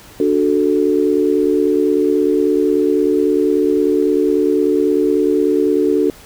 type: chord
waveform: sine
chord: D major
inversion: none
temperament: equal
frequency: 293.7 / 370 / 440 Hz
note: D4 / F#4 / A4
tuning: 0 / 0 / 0 cents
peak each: -16 dBFS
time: 0.2-6.1 s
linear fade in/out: 2 ms
effects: pink hiss -41 dBFS RMS until 6.25 s